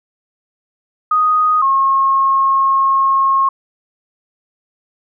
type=tone pair in turn; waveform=sine; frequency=1244.5 / 1082.3 Hz; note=D#6 / C#6; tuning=0 / -42 cents; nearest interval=major second; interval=242 cents; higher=first; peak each=-10 dBFS; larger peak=neither; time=1.11-1.62 / 1.62-3.49 s; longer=second; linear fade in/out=5 ms; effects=none